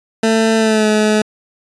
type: tone with pitch glide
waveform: 20% pulse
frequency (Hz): 222.9 to 213.8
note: A3 to A3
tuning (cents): +23 to -49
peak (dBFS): -6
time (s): 0.23-1.22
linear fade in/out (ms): 5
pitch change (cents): -72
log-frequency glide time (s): 0.57-0.87
effects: resampled to 22050 Hz